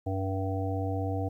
harmonic tone, 96 Hz, G2, 36 cents flat, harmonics 1 / 3 / 5 / 7 / 8, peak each -30 / -35 / -37 / -38 / -39 dBFS, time 0.06-1.29 s, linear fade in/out 10 ms, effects 11-bit

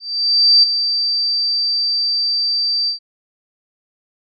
sine tone with ADSR envelope, 4664 Hz, D8, 13 cents flat, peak -6 dBFS, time 0-2.99 s, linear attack 630 ms, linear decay 13 ms, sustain -9 dB, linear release 110 ms, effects none

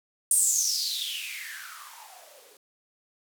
violet noise with band-pass filter sweep, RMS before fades -30 dBFS, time 0.31-2.57 s, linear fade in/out 2 ms, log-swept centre 9300 to 410 Hz, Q 8.7, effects none

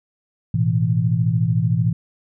sine chord, A suspended second, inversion none, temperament equal, 110 / 123.47 / 164.81 Hz, A2 / B2 / E3, 0 / 0 / 0 cents, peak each -20 dBFS, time 0.54-1.93 s, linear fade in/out 5 ms, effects none

